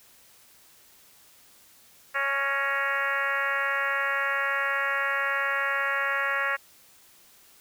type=harmonic tone with a mistuned harmonic; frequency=277.2 Hz; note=C#4; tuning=in tune; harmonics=2 / 3 / 4 / 5 / 6 / 7 / 8 / 9 / 10; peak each=-35 / -40 / -32 / -31 / -30 / -30 / -35 / -41 / -41 dBFS; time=2.14-6.57 s; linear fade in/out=20 ms; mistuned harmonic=7; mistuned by=-37 cents; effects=white hiss -56 dBFS RMS until 7.6 s